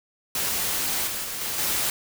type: noise with level steps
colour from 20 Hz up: white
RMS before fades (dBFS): -26 / -30 / -32 / -29 / -25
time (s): 0.35-1.9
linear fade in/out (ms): 2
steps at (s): 1.07 / 1.24 / 1.41 / 1.58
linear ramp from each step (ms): 5
effects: none